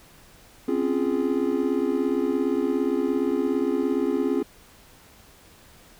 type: chord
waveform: triangle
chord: Db major seventh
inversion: third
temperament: just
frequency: 259.9 / 277.2 / 346.5 / 415.8 Hz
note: C4 / Db4 / F4 / Ab4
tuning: -11 / 0 / -14 / +2 cents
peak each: -25 dBFS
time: 0.68-4.43 s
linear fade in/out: 5 ms
effects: pink hiss -52 dBFS RMS until 5.99 s